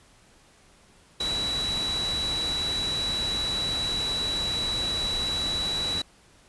sine tone in noise, 3925 Hz, B7, 11 cents flat, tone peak -26 dBFS, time 1.2-6.02 s, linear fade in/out 5 ms, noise pink, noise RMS -34 dBFS, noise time 1.2-6.02 s, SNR +5 dB, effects pink hiss -57 dBFS RMS until 6.48 s + resampled to 24000 Hz

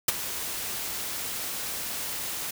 white noise with ADSR envelope, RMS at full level -19 dBFS, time 0.08-2.51 s, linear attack 6 ms, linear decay 21 ms, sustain -14 dB, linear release 6 ms, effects none

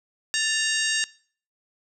harmonic tone with a mistuned harmonic, 931 Hz, A#5, 2 cents flat, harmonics 2 / 3 / 4 / 5 / 6 / 7 / 8 / 9, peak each -27 / -29 / -30 / -31 / -32 / -32 / -33 / -34 dBFS, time 0.34-1.04 s, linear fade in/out 0 ms, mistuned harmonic 2, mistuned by -92 cents, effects noise-tail reverb RT60 0.5 s tail -23 dB re dry

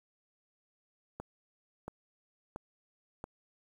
click train, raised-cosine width 1 ms, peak -26 dBFS, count 4, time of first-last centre 1.2-3.241 s, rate 1.47 Hz, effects 9-bit

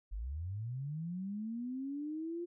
sine linear sweep, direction up, 43.65 to 351.3 Hz, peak -37 dBFS, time 0.11-2.46 s, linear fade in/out 20 ms, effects none

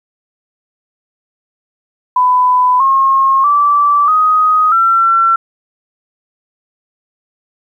sine tone with pitch steps, 1000 / 1078 / 1162 / 1252.7 / 1350.3 Hz, B5 / C#6 / D6 / D#6 / E6, +21 / -49 / -19 / +11 / +41 cents, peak -7 dBFS, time 2.16-5.36 s, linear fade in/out 5 ms, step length 640 ms, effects 8-bit

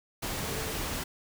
sine tone in noise, 444 Hz, A4, 16 cents sharp, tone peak -42 dBFS, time 0.43-0.74 s, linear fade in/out 10 ms, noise pink, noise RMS -34 dBFS, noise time 0.22-1.04 s, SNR -11 dB, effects none

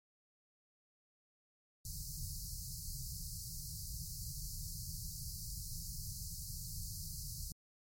pink band-stop noise, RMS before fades -44 dBFS, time 1.85-7.52 s, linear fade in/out 2 ms, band 170 to 4400 Hz, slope 96 dB/octave, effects MP3 64 kbps

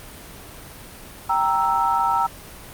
sine chord, E diminished, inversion first, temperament equal, 784 / 932.3 / 1318.5 Hz, G5 / Bb5 / E6, 0 / 0 / 0 cents, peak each -23 / -20 / -22 dBFS, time 1.29-2.27 s, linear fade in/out 10 ms, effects pink hiss -40 dBFS RMS until 2.73 s + Opus 32 kbps

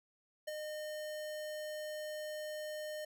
square tone with ADSR envelope, 610 Hz, D#5, 34 cents flat, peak -37 dBFS, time 0.47-3.05 s, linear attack 12 ms, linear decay 17 ms, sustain -4 dB, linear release 6 ms, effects none

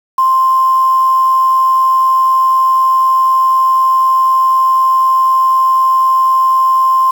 sine tone with quantisation, 1048 Hz, C6, 2 cents sharp, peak -7 dBFS, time 0.18-7.11 s, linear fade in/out 5 ms, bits 5, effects none

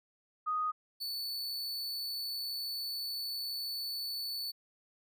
sine / 45% pulse tone pair in turn, 1244.5 / 4467 Hz, D#6 / C#8, 0 / +12 cents, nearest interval octave + minor seventh, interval 2212 cents, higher second, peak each -30 / -35 dBFS, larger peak first, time 0.46-0.72 / 1-4.52 s, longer second, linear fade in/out 20 ms, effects none

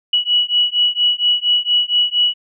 sine beating tone pair, 2931 / 2935.3 Hz, F#7 / F#7, -17 / -14 cents, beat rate 4.3 Hz, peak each -16 dBFS, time 0.13-2.34 s, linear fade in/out 5 ms, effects none

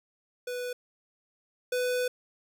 square tone pair in turn, 493.9 / 497.9 Hz, B4 / B4, 0 / +14 cents, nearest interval unison, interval 14 cents, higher second, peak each -33 / -27 dBFS, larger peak second, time 0.47-0.73 / 1.72-2.08 s, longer second, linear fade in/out 5 ms, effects none

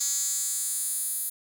10% pulse tone with high-pass filter sweep, 280 Hz, C#4, 18 cents sharp, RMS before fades -29 dBFS, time 0-1.3 s, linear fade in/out 10 ms, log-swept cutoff 6700 to 11000 Hz, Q 3.1, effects none

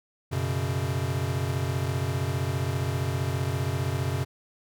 square chord, F# suspended fourth, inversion none, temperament equal, 92.5 / 123.47 / 138.59 Hz, F#2 / B2 / C#3, 0 / 0 / 0 cents, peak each -31 dBFS, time 0.31-4.25 s, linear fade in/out 20 ms, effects none

